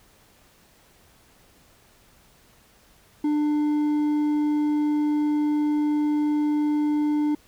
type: tone with hard clipping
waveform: triangle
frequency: 298.1 Hz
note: D4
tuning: 26 cents sharp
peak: -21 dBFS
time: 3.24-7.35 s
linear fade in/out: 5 ms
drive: 7 dB
effects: pink hiss -57 dBFS RMS until 7.47 s